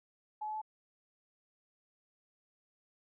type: tone with pitch steps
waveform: sine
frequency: 852 / 858.4 / 864.9 Hz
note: G#5 / A5 / A5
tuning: +44 / -43 / -30 cents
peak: -36 dBFS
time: 0.41-0.617 s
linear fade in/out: 10 ms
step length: 69 ms
effects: none